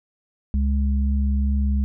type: tone pair together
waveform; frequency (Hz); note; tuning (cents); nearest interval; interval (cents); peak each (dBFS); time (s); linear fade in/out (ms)
sine; 68.4 / 207.7; C#2 / G#3; -23 / 0; octave + perfect fifth; 1923; -18 / -26; 0.54-1.84; 0
effects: none